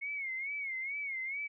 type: tone with vibrato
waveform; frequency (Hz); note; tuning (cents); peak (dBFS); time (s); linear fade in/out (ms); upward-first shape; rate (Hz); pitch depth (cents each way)
sine; 2179; C#7; -30; -35; 0.01-1.48; 20; sine; 2.3; 100
effects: none